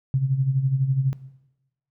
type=tone with tremolo; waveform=sine; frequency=134 Hz; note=C3; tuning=42 cents sharp; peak=-16 dBFS; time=0.14-1.13 s; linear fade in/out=0 ms; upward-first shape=sine; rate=12 Hz; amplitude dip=65%; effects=noise-tail reverb RT60 1.0 s tail -17 dB re dry